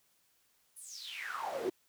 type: noise with high-pass filter sweep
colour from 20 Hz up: brown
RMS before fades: -40 dBFS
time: 0.76-1.7 s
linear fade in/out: 10 ms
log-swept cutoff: 11000 to 340 Hz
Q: 9.4
effects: white hiss -72 dBFS RMS until 1.88 s